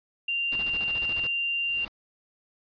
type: tone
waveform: sine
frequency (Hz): 2781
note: F7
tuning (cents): -8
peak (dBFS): -25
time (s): 0.28-1.85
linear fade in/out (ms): 5
type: noise with tremolo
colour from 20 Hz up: pink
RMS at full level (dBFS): -39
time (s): 0.52-1.27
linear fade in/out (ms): 2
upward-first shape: square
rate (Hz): 14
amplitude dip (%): 65
type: noise with exponential growth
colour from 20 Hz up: pink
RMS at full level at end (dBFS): -40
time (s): 1.47-1.88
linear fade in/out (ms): 0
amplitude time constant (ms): 87
effects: resampled to 11025 Hz